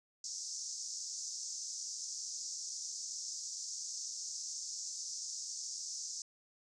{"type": "band-pass noise", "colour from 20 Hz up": "white", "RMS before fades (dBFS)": -43, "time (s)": [0.24, 6.22], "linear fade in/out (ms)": 2, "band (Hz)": [5200, 6900], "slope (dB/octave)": 48, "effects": ["resampled to 22050 Hz"]}